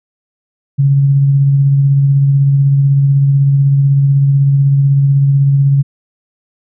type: tone with tremolo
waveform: sine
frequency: 139 Hz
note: C#3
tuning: 5 cents sharp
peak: -5 dBFS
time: 0.78-5.83 s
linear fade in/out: 20 ms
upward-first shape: triangle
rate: 16 Hz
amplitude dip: 30%
effects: none